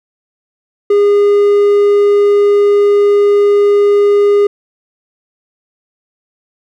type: tone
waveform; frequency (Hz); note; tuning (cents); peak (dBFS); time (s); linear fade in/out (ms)
triangle; 408.3; G#4; -29; -4; 0.9-4.47; 5
effects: none